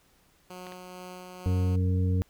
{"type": "tone with tremolo", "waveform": "10% pulse", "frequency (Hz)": 181.9, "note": "F#3", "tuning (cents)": -29, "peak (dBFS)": -32, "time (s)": [0.5, 1.76], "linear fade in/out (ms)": 2, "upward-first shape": "sine", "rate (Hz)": 2.2, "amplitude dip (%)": 25}
{"type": "clicks", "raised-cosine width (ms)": 0.3, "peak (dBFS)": -27, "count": 2, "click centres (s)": [0.668, 0.722]}
{"type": "harmonic tone", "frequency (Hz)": 92, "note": "F#2", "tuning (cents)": -9, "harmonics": [1, 2, 3, 5], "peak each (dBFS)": [-23, -32, -36, -38], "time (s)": [1.46, 2.22], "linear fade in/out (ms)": 0}
{"effects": ["pink hiss -64 dBFS RMS until 2.29 s"]}